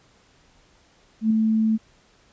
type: tone with ADSR envelope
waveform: sine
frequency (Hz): 220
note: A3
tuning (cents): 0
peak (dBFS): -14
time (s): 1.21-1.78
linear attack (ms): 94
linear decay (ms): 4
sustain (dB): -3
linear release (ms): 29
effects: pink hiss -58 dBFS RMS until 2.32 s + resampled to 16000 Hz